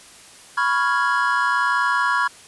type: chord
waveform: triangle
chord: C# dominant seventh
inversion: third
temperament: equal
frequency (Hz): 987.8 / 1108.7 / 1396.9 / 1661.2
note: B5 / C#6 / E#6 / G#6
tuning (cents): 0 / 0 / 0 / 0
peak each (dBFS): -21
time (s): 0.57-2.28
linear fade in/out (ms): 10
effects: white hiss -45 dBFS RMS until 2.47 s + resampled to 24000 Hz